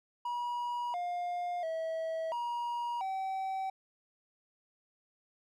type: tone with pitch steps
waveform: triangle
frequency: 964 / 707 / 648 / 953 / 767 Hz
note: B5 / F5 / E5 / A#5 / G5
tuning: -42 / +21 / -30 / +38 / -38 cents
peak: -31 dBFS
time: 0.25-3.7 s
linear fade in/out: 5 ms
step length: 690 ms
effects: none